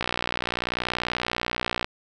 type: click train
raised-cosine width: 0.3 ms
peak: -9 dBFS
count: 112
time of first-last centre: 0.01-1.845 s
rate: 60.5 Hz
effects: none